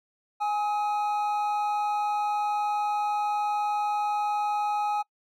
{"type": "tone pair together", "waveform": "triangle", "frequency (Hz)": [831.9, 1273], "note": ["G#5", "D#6"], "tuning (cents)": [3, 39], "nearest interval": "perfect fifth", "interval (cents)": 736, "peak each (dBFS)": [-23, -32], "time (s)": [0.4, 5.03], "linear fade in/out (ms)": 20, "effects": ["noise-tail reverb RT60 0.1 s tail -24 dB re dry"]}